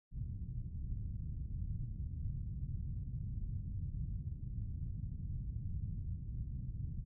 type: low-pass noise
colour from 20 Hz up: white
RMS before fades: -41 dBFS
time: 0.11-7.05 s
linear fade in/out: 50 ms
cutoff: 130 Hz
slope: 24 dB/octave
effects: none